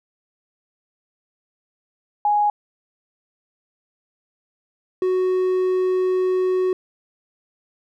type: tone pair in turn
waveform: sine / triangle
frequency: 830.6 / 370 Hz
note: G#5 / F#4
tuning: 0 / 0 cents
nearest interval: octave + major second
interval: 1400 cents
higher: first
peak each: -15 dBFS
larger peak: neither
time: 2.25-2.5 / 5.02-6.73 s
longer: second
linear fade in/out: 2 ms
effects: none